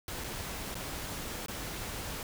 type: noise with dropouts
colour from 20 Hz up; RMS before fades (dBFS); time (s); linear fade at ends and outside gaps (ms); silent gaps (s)
pink; -39; 0.08-2.23; 1; 0.239-0.243 / 0.744-0.753 / 1.461-1.483
effects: none